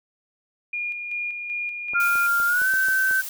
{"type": "tone with tremolo", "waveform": "sine", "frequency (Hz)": 2425, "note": "D#7", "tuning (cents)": -45, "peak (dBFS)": -25, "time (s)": [0.73, 2.27], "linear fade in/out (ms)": 5, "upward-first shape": "square", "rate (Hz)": 2.6, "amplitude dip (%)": 40}
{"type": "clicks", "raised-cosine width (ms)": 1, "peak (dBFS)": -26, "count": 7, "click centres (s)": [1.935, 2.156, 2.401, 2.617, 2.738, 2.885, 3.111]}
{"type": "tone with pitch glide", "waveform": "sine", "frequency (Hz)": [1396.9, 1541], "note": ["F6", "G6"], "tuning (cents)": [0, -30], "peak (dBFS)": -18, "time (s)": [1.94, 3.22], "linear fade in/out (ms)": 20, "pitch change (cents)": 170, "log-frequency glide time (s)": [2.46, 2.69]}
{"type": "noise", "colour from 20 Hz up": "blue", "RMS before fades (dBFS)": -33, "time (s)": [2, 3.29], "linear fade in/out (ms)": 2}
{"effects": []}